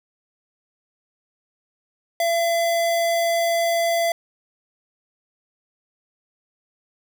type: tone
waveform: square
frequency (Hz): 676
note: E5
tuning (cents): +43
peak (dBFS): -19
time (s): 2.2-4.12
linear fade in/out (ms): 2
effects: none